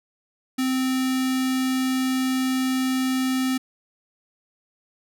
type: tone with notch filter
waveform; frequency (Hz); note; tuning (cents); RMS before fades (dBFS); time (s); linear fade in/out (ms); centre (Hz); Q
square; 260; C4; -11; -23; 0.58-3.58; 10; 610; 0.67
effects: none